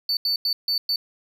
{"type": "tone bursts at uneven times", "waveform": "triangle", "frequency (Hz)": 4500, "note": "C#8", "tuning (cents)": 25, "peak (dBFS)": -19, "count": 5, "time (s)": [[0.09, 0.17], [0.25, 0.36], [0.45, 0.53], [0.68, 0.78], [0.89, 0.96]], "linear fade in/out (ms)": 2, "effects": ["10-bit"]}